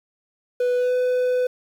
triangle tone with pitch glide, 493.9 to 500.8 Hz, B4 to B4, 0 to +24 cents, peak -16 dBFS, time 0.6-1.47 s, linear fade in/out 5 ms, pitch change +24 cents, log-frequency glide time 0.76-0.93 s, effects 8-bit

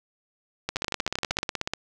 two click trains, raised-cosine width 0.2 ms, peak -10 / -10 dBFS, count 17 / 10, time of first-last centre 0.76-1.736 / 0.69-1.388 s, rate 16.4 / 12.9 Hz, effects none

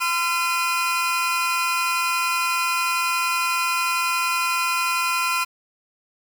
40% pulse tone cluster, 1021 / 1365 / 2461 Hz, C6 / F6 / D#7, -43 / -40 / -20 cents, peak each -24 dBFS, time 0-5.45 s, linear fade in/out 20 ms, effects 8-bit

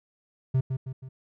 triangle tone with echo, 130.81 Hz, C3, in tune, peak -18 dBFS, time 0.54-0.61 s, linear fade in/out 10 ms, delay 160 ms, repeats 3, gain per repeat -6 dB, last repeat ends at 1.09 s, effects none

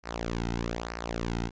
sawtooth tone with flanger, 57.9 Hz, A#1, 11 cents flat, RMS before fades -33 dBFS, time 0.03-1.51 s, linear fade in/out 50 ms, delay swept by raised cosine 0.28 to 1.78 ms, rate 1.1 Hz, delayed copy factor -0.8, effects resampled to 16000 Hz

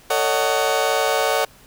30% pulse chord, D# half-diminished seventh, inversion second, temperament just, 448 / 560 / 622.3 / 746.7 Hz, A4 / C#5 / D#5 / F#5, +31 / +18 / 0 / +16 cents, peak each -21 / -20 / -22 / -20 dBFS, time 0.1-1.45 s, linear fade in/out 5 ms, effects pink hiss -49 dBFS RMS until 1.66 s

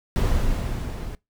brown noise with level ramp, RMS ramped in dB -19 to -32 dBFS, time 0.16-1.15 s, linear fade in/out 0 ms, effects noise-tail reverb RT60 0.2 s tail -23 dB re dry

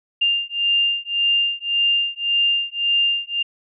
sine beating tone pair, 2798 / 2799.8 Hz, F7 / F7, +3 / +4 cents, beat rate 1.8 Hz, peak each -20 dBFS, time 0.21-3.43 s, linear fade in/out 10 ms, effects none

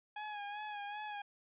sawtooth tone with vibrato, 830.6 Hz, G#5, in tune, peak -37 dBFS, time 0.16-1.22 s, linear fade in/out 5 ms, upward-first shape sine, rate 2.6 Hz, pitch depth 42 cents each way, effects resampled to 8000 Hz

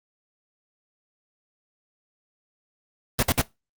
pink noise bursts, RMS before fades -20 dBFS, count 3, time 3.19-3.414 s, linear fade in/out 0 ms, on 36 ms, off 58 ms, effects noise-tail reverb RT60 0.2 s tail -20 dB re dry + Opus 24 kbps

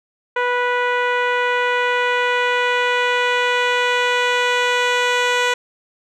10% pulse tone with low-pass filter sweep, 491.2 Hz, B4, 9 cents flat, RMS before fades -18 dBFS, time 0.36-5.54 s, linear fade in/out 5 ms, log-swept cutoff 1700 to 5500 Hz, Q 0.84, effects none

